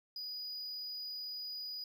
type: tone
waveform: triangle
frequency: 4931 Hz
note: D#8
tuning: 16 cents flat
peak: -39 dBFS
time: 0.16-1.84 s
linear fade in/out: 2 ms
effects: none